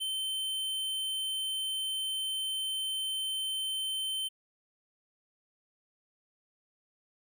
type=tone; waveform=square; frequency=3090 Hz; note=G7; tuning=26 cents flat; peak=-32 dBFS; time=0-4.29 s; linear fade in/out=20 ms; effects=none